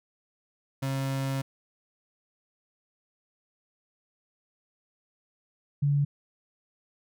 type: tone pair in turn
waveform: 35% pulse / sine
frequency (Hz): 135.2 / 143.1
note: C#3 / D3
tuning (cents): -43 / -45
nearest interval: minor second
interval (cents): 98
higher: second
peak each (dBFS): -26 / -21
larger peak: second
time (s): 0.82-1.42 / 5.82-6.05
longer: first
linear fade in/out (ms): 10
effects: none